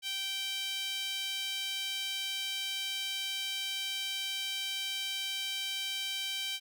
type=tone with high-pass filter; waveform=sawtooth; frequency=779 Hz; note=G5; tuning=11 cents flat; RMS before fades=-36 dBFS; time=0.02-6.6 s; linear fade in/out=50 ms; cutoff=3000 Hz; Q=3.2; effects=none